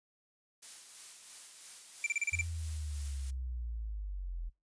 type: noise with tremolo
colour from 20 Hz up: blue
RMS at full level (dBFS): -46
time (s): 0.62-3.31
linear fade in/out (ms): 10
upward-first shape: sine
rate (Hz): 3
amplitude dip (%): 35
type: tone bursts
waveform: square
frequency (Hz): 2349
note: D7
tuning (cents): 0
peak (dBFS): -30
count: 7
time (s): 2.04-2.412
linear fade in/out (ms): 2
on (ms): 24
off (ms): 34
type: linear sweep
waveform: sine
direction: down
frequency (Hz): 86.7 to 40.29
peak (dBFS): -36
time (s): 2.32-4.5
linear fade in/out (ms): 20
effects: noise-tail reverb RT60 0.2 s tail -22 dB re dry + resampled to 22050 Hz

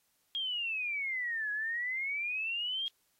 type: exponential two-way sweep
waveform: sine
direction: down then up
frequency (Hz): 3268 to 1667 to 3268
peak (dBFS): -32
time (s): 0.35-2.88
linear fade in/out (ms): 0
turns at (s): 1.51
effects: white hiss -74 dBFS RMS until 3.19 s + AAC 48 kbps

